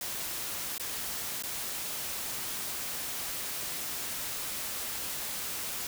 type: noise with dropouts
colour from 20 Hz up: white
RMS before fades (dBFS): -36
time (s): 0.01-5.87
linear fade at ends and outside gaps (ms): 2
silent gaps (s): 0.781-0.797 / 1.424-1.435
effects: none